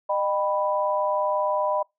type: chord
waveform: sine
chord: Eb augmented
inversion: none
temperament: equal with one note detuned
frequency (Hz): 609.4 / 784 / 987.8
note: Eb5 / G5 / B5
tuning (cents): -36 / 0 / 0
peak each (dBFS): -24 / -30 / -25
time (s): 0.09-1.83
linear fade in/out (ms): 10
effects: noise-tail reverb RT60 0.2 s tail -26 dB re dry